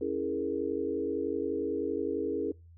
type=chord; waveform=sine; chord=A# half-diminished seventh; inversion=first; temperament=equal; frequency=277.2 / 329.6 / 415.3 / 466.2 Hz; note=C#4 / E4 / G#4 / A#4; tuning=0 / 0 / 0 / 0 cents; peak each=-36 / -35 / -33 / -35 dBFS; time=0.01-2.52 s; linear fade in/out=5 ms; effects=noise-tail reverb RT60 0.3 s tail -26 dB re dry + added 84 Hz sine -51 dBFS peak until 2.77 s